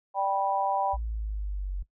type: chord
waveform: sine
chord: G major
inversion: second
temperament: just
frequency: 588 / 784 / 980 Hz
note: D5 / G5 / B5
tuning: +2 / 0 / -14 cents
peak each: -32 / -26 / -30 dBFS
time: 0.14-0.97 s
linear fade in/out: 50 ms
type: linear sweep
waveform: sine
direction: down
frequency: 57.2 to 45.53 Hz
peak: -29 dBFS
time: 0.93-1.83 s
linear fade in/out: 10 ms
effects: noise-tail reverb RT60 0.1 s tail -18 dB re dry